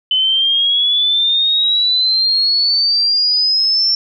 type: exponential sweep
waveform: sine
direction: up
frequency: 3026 to 5420 Hz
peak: -11 dBFS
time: 0.11-3.95 s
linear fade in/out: 2 ms
effects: none